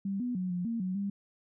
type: tone with pitch steps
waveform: sine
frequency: 196.3 / 246.1 / 183.6 / 177.8 / 230.5 / 185.2 / 199.7 Hz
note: G3 / B3 / F#3 / F3 / A#3 / F#3 / G3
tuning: +3 / -6 / -13 / +31 / -19 / +2 / +32 cents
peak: -30 dBFS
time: 0.05-1.1 s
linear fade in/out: 5 ms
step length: 150 ms
effects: none